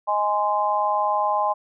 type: chord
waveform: sine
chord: Ab major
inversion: second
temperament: just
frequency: 623 / 830.6 / 1038.3 Hz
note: Eb5 / Ab5 / C6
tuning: +2 / 0 / -14 cents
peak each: -26 / -22 / -23 dBFS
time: 0.07-1.54 s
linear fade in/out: 20 ms
effects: none